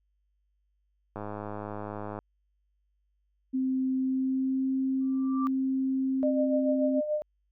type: click train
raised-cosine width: 1 ms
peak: -23 dBFS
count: 108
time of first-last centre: 1.16-2.189 s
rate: 104 Hz
type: tone with pitch glide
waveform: sine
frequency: 261.1 to 264.7 Hz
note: C4 to C4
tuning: -3 to +20 cents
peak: -25 dBFS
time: 3.53-7.01 s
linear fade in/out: 20 ms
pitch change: +23 cents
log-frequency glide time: 3.96-4.7 s
type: tone with exponential growth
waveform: sine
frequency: 1174.7 Hz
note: D6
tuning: in tune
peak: -28 dBFS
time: 5.01-5.47 s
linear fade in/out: 0 ms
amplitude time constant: 100 ms
type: tone with tremolo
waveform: sine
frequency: 604 Hz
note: D5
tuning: 48 cents sharp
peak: -24 dBFS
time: 6.23-7.22 s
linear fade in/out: 0 ms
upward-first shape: sine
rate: 6.9 Hz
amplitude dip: 60%
effects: added 50 Hz sine -70 dBFS peak until 7.51 s